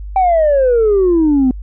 sine exponential sweep, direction down, 780 to 250 Hz, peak -7 dBFS, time 0.16-1.51 s, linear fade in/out 2 ms, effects tanh soft clip ceiling -6 dBFS + added 50 Hz sine -24 dBFS peak until 1.62 s

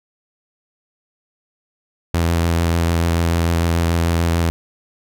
sawtooth tone with vibrato, 84.1 Hz, E2, 35 cents sharp, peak -11 dBFS, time 2.14-4.5 s, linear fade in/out 0 ms, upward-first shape square, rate 6.8 Hz, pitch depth 14 cents each way, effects none

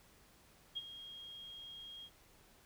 sine tone with ADSR envelope, 3255 Hz, G#7, 36 cents flat, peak -36 dBFS, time 0.75-2.1 s, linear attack 22 ms, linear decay 33 ms, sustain -12 dB, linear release 58 ms, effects pink hiss -65 dBFS RMS until 2.65 s

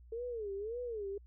sine tone with vibrato, 440 Hz, A4, in tune, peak -37 dBFS, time 0.12-1.18 s, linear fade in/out 5 ms, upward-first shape sine, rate 1.8 Hz, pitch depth 200 cents each way, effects added 60 Hz sine -54 dBFS peak until 1.26 s

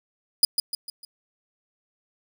sawtooth tone with echo, 4948 Hz, D#8, 10 cents flat, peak -10 dBFS, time 0.43-0.45 s, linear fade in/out 2 ms, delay 150 ms, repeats 4, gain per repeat -7 dB, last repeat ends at 1.05 s, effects none

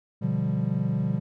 triangle chord, G dominant seventh, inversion first, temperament equal, 123.47 / 146.83 / 174.61 / 196 Hz, B2 / D3 / F3 / G3, 0 / 0 / 0 / 0 cents, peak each -27 dBFS, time 0.21-1.2 s, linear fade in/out 20 ms, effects none

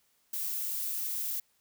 violet noise, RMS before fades -34 dBFS, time 0.33-1.4 s, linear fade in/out 5 ms, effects white hiss -71 dBFS RMS until 1.6 s

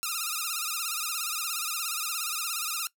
5% pulse tone with vibrato, 1298 Hz, E6, 27 cents flat, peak -18 dBFS, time 0.03-2.87 s, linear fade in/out 0 ms, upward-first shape sine, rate 17 Hz, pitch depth 120 cents each way, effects noise-tail reverb RT60 0.1 s tail -20 dB re dry

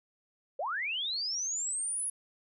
sine linear sweep, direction up, 493.9 to 10548 Hz, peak -31 dBFS, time 0.59-2.1 s, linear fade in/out 5 ms, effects none

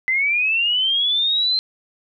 sine linear sweep, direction up, 2022 to 4137 Hz, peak -16 dBFS, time 0.08-1.59 s, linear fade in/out 0 ms, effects none

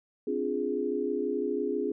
sine chord, D half-diminished seventh, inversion third, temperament equal, 261.6 / 293.7 / 349.2 / 415.3 Hz, C4 / D4 / F4 / Ab4, 0 / 0 / 0 / 0 cents, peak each -34 / -35 / -34 / -30 dBFS, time 0.27-1.92 s, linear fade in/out 5 ms, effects none

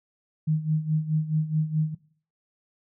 sine tone with tremolo, 155.56 Hz, D#3, in tune, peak -19 dBFS, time 0.47-1.95 s, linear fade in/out 10 ms, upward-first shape sine, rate 4.7 Hz, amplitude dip 75%, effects noise-tail reverb RT60 0.5 s tail -20 dB re dry

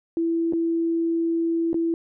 sine tone with dropouts, 332.3 Hz, E4, 14 cents sharp, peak -20 dBFS, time 0.17-1.94 s, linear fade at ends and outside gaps 1 ms, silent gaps 0.525-0.534 / 1.731-1.743 s, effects none

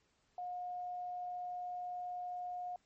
sine tone, 718 Hz, F5, 48 cents sharp, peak -39 dBFS, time 0.38-2.76 s, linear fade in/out 2 ms, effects pink hiss -75 dBFS RMS until 2.85 s + MP3 32 kbps

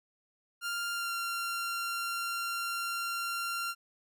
sawtooth tone with pitch glide, 1396.9 to 1380.1 Hz, F6 to F6, 0 to -21 cents, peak -29 dBFS, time 0.61-3.75 s, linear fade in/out 50 ms, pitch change -21 cents, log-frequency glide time 0.93-1.12 s, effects none

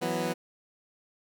15% pulse chord, E suspended second, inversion none, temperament equal, 164.81 / 185 / 246.9 Hz, E3 / F#3 / B3, 0 / 0 / 0 cents, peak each -27 dBFS, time 0.01-0.34 s, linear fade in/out 20 ms, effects none

